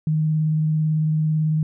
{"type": "tone with vibrato", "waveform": "sine", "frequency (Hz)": 155.56, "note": "D#3", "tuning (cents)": 0, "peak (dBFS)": -17, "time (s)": [0.07, 1.63], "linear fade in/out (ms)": 2, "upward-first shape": "sine", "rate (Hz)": 18, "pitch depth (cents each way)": 15, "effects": []}